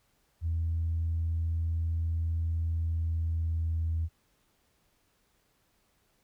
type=tone with pitch glide; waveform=sine; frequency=82.41 to 81.56 Hz; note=E2 to E2; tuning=0 to -18 cents; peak=-26 dBFS; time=0.41-4.09 s; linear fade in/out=50 ms; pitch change=-18 cents; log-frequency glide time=2.6-3.84 s; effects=tanh soft clip ceiling -23 dBFS + pink hiss -71 dBFS RMS until 6.23 s